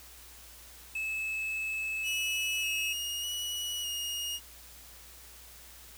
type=tone; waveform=triangle; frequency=2600 Hz; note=E7; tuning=24 cents flat; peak=-30 dBFS; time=0.95-2.93 s; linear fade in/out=5 ms
type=tone with vibrato; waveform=sawtooth; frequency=2894 Hz; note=F#7; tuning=39 cents flat; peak=-30 dBFS; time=2.03-4.4 s; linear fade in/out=50 ms; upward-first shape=square; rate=0.83 Hz; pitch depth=20 cents each way
effects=added 60 Hz sine -56 dBFS peak until 5.97 s + white hiss -52 dBFS RMS until 5.97 s